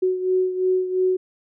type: beating tone pair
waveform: sine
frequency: 370 / 372.9 Hz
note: F#4 / F#4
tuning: 0 / +14 cents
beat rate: 2.9 Hz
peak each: -19 / -25 dBFS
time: 0.02-1.17 s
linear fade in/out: 10 ms
effects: none